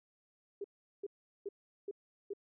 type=tone bursts; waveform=sine; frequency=402 Hz; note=G4; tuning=44 cents sharp; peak=-37 dBFS; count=5; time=0.61-2.335 s; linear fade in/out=5 ms; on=33 ms; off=390 ms; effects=none